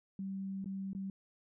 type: tone with dropouts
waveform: sine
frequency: 193.5 Hz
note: G3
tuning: 22 cents flat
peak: -37 dBFS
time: 0.19-1.1 s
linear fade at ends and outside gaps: 2 ms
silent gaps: 0.644-0.658 / 0.932-0.949 s
effects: none